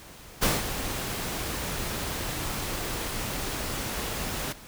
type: noise with ADSR envelope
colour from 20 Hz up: pink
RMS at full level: -22 dBFS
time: 0.41-4.53 s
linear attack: 22 ms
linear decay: 190 ms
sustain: -10 dB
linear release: 11 ms
effects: pink hiss -47 dBFS RMS until 4.67 s